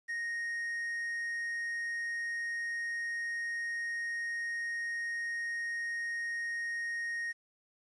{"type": "tone with quantisation", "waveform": "triangle", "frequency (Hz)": 1864.7, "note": "A#6", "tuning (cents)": 0, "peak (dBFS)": -32, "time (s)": [0.08, 7.33], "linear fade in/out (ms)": 20, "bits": 10, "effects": ["resampled to 24000 Hz"]}